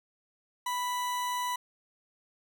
40% pulse tone, 987.8 Hz, B5, in tune, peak -29 dBFS, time 0.66-1.56 s, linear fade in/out 5 ms, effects none

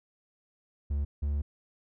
triangle tone pair in turn, 71.7 / 72.37 Hz, D2 / D2, -41 / -25 cents, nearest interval unison, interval 16 cents, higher second, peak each -25 dBFS, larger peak neither, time 0.9-1.05 / 1.22-1.42 s, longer second, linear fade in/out 10 ms, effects none

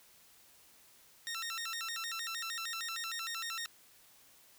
15% pulse tone with vibrato, 1575 Hz, G6, 8 cents sharp, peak -31 dBFS, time 1.27-3.66 s, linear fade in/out 0 ms, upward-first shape square, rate 6.5 Hz, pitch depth 280 cents each way, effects white hiss -62 dBFS RMS until 4.58 s

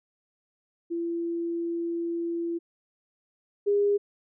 sine tone pair in turn, 338.4 / 407.1 Hz, E4 / G#4, +45 / -35 cents, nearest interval minor third, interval 320 cents, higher second, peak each -27 / -20 dBFS, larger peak second, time 0.9-2.59 / 3.66-3.98 s, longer first, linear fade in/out 20 ms, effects none

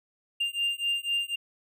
triangle beating tone pair, 2795 / 2799 Hz, F7 / F7, +1 / +3 cents, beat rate 4 Hz, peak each -28 dBFS, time 0.4-1.36 s, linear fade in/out 10 ms, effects none

